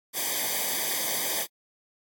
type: noise with comb filter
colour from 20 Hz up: white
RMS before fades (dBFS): -28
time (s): 0.13-1.47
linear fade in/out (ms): 50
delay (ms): 0.73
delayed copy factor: -0.95
effects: AAC 64 kbps